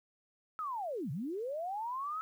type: linear two-way sweep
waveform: sine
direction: down then up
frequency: 1311 to 120.8 to 1311 Hz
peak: -35 dBFS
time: 0.59-2.21 s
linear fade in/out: 0 ms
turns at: 1.11 s
effects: 11-bit